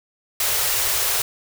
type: band-stop noise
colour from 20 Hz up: white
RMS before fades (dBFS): -21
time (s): 0.4-1.22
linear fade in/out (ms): 2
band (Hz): 130 to 370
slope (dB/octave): 96
effects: none